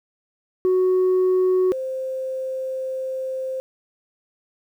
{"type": "tone pair in turn", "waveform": "sine", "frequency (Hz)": [370, 523.3], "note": ["F#4", "C5"], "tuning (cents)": [0, 0], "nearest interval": "tritone", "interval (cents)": 600, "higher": "second", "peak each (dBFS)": [-13, -24], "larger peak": "first", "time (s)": [[0.65, 1.72], [1.72, 3.6]], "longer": "second", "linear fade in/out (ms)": 0, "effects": ["tanh soft clip ceiling -14 dBFS", "9-bit"]}